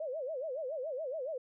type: tone with vibrato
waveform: sine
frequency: 570 Hz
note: C#5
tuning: 48 cents sharp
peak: -35 dBFS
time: 0-1.38 s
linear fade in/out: 5 ms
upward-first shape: sine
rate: 7.1 Hz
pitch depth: 240 cents each way
effects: none